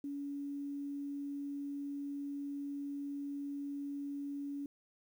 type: tone with quantisation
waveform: sine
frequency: 283.2 Hz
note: C#4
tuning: 37 cents sharp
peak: -38 dBFS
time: 0.04-4.66 s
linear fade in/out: 2 ms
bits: 11
effects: none